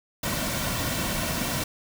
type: noise with comb filter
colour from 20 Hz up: pink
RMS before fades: -28 dBFS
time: 0.23-1.64 s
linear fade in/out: 5 ms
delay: 2.4 ms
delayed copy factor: -0.55
effects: none